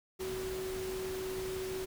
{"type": "tone in noise", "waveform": "sine", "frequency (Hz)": 375.9, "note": "F#4", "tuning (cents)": 27, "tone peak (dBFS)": -36, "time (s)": [0.19, 1.86], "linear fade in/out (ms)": 20, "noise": "pink", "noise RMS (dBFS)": -44, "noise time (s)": [0.19, 1.86], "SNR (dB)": 5, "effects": []}